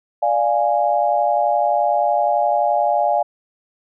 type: chord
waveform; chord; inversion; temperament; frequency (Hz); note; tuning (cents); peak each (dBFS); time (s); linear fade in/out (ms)
sine; D diminished; none; equal; 587.3 / 698.5 / 830.6; D5 / F5 / Ab5; 0 / 0 / 0; -20 / -18 / -19; 0.22-3.23; 10
effects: none